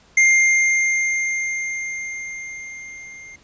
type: tone with level ramp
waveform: square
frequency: 2109 Hz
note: C7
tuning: 13 cents sharp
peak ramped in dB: -11 to -38 dBFS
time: 0.17-3.36 s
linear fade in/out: 5 ms
effects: pink hiss -53 dBFS RMS until 3.43 s + resampled to 16000 Hz